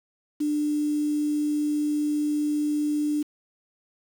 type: tone with quantisation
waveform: sine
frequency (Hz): 297.5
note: D4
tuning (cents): +22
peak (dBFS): -22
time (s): 0.4-3.23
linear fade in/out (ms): 10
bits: 7
effects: none